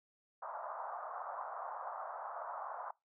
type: band-pass noise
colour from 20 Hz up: pink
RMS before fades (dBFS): -44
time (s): 0.42-2.91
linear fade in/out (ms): 5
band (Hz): 630 to 1300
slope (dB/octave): 48
effects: noise-tail reverb RT60 0.2 s tail -22 dB re dry